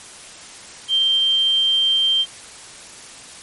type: tone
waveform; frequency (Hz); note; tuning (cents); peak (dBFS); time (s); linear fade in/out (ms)
sine; 3150; G7; +8; -14; 0.88-2.26; 50
effects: white hiss -39 dBFS RMS until 3.42 s + MP3 48 kbps